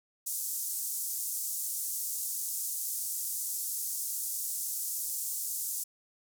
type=band-pass noise; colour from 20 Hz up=white; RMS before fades=-35 dBFS; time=0.26-5.84 s; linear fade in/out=10 ms; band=6400 to 15000 Hz; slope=24 dB/octave; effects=none